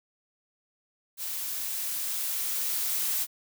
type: noise with level ramp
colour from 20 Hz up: blue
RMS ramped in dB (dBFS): -34 to -28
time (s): 1.17-3.27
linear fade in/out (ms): 50
effects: none